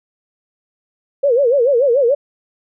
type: tone with vibrato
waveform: sine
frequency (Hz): 515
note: C5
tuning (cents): -28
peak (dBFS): -10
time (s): 1.23-2.15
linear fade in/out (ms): 10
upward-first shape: sine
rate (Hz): 6.9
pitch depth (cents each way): 200
effects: none